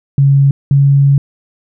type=tone pair in turn; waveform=sine; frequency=138.8 / 139.6 Hz; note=C#3 / C#3; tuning=+3 / +13 cents; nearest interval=unison; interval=10 cents; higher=second; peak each=-5 dBFS; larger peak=neither; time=0.18-0.51 / 0.71-1.18 s; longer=second; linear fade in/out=2 ms; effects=none